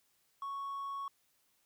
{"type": "tone", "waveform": "triangle", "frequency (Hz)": 1108.7, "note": "C#6", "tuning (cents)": 0, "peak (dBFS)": -35, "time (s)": [0.42, 1.08], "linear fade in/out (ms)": 2, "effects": ["tanh soft clip ceiling -32 dBFS", "white hiss -74 dBFS RMS until 1.65 s"]}